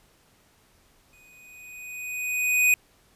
square tone with exponential growth, 2490 Hz, D#7, 1 cent sharp, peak -16 dBFS, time 1.13-2.74 s, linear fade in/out 1 ms, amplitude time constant 350 ms, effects pink hiss -61 dBFS RMS until 3.15 s + resampled to 32000 Hz

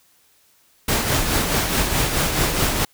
pink noise with tremolo, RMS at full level -18 dBFS, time 0.88-2.85 s, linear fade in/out 5 ms, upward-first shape triangle, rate 4.7 Hz, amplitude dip 50%, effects white hiss -58 dBFS RMS until 2.93 s

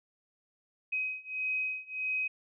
sine beating tone pair, 2525 / 2526.6 Hz, D#7 / D#7, +25 / +26 cents, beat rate 1.6 Hz, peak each -35 / -34 dBFS, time 0.92-2.28 s, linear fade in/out 10 ms, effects none

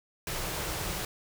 pink band-stop noise, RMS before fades -34 dBFS, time 0.27-1.05 s, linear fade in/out 2 ms, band 200 to 290 Hz, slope 96 dB/octave, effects none

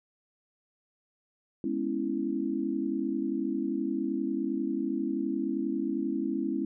sine chord, C# minor seventh, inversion second, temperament equal, 207.7 / 246.9 / 277.2 / 329.6 Hz, G#3 / B3 / C#4 / E4, 0 / 0 / 0 / 0 cents, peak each -35 / -35 / -32 / -32 dBFS, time 1.64-6.65 s, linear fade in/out 2 ms, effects none

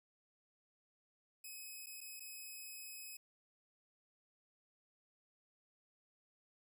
5% pulse tone with dropouts, 2545 Hz, D#7, 39 cents sharp, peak -39 dBFS, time 1.44-3.17 s, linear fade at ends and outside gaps 5 ms, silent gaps 1.861-1.867 / 2.007-2.012 / 2.197-2.204 s, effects none

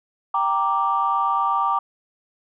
sine chord, G minor, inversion none, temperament equal, 784 / 932.3 / 1174.7 Hz, G5 / Bb5 / D6, 0 / 0 / 0 cents, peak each -24 / -23 / -20 dBFS, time 0.34-1.79 s, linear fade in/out 5 ms, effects tanh soft clip ceiling -9 dBFS

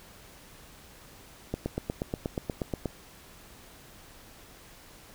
click train, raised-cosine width 2 ms, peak -16 dBFS, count 12, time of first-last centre 1.54-2.857 s, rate 8.35 Hz, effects pink hiss -52 dBFS RMS until 5.14 s

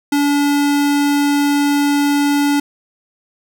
square tone, 287.2 Hz, D4, 39 cents flat, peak -13 dBFS, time 0.12-2.6 s, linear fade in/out 5 ms, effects none

